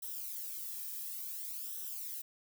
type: noise with flanger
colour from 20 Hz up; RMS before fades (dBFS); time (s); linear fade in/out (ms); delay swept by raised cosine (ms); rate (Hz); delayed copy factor
violet; -42; 0.02-2.22; 10; 0.43 to 1.43; 0.57; -0.7
effects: none